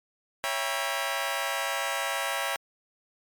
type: chord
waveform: 15% pulse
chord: C# diminished seventh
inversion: none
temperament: just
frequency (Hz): 554.4 / 665.2 / 798.3 / 957.9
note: C#5 / E5 / G5 / Bb5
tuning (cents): 0 / +16 / +31 / +47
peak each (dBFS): -27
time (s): 0.44-2.56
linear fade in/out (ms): 0
effects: MP3 96 kbps